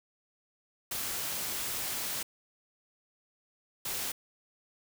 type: noise bursts at uneven times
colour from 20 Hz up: white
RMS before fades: -35 dBFS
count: 2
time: 0.91-2.23 / 3.85-4.12 s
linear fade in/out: 5 ms
effects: none